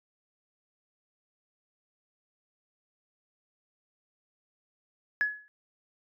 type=tone with exponential decay; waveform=sine; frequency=1694 Hz; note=G#6; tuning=34 cents sharp; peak=-20 dBFS; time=5.21-5.48 s; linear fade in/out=0 ms; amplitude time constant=58 ms; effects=tanh soft clip ceiling -17 dBFS